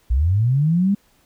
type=linear sweep; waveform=sine; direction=up; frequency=55 to 205.8 Hz; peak=-14 dBFS; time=0.1-0.95 s; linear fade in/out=10 ms; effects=pink hiss -59 dBFS RMS until 1.25 s